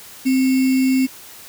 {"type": "tone with sample-and-hold", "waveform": "sine", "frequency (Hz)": 261.6, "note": "C4", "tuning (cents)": 0, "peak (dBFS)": -13, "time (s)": [0.25, 1.07], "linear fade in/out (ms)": 20, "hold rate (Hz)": 2450, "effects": ["white hiss -40 dBFS RMS until 1.48 s"]}